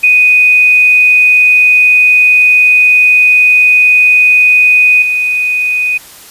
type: tone with level steps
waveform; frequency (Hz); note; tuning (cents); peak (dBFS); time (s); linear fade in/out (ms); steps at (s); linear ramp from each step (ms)
sine; 2489; D#7; 0; -3 / -9; 0.03-5.98; 10; 5.02; 2
effects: white hiss -34 dBFS RMS until 6.3 s + resampled to 32000 Hz